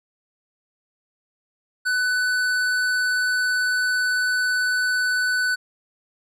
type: tone with hard clipping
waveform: sine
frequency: 1497 Hz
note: F#6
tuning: 20 cents sharp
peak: -21 dBFS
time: 1.85-5.56 s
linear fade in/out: 20 ms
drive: 12 dB
effects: none